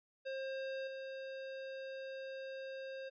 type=tone with level steps; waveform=square; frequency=533 Hz; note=C5; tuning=32 cents sharp; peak=-40 / -44 dBFS; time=0.25-3.1 s; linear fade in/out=20 ms; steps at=0.87 s; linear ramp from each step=5 ms; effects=resampled to 11025 Hz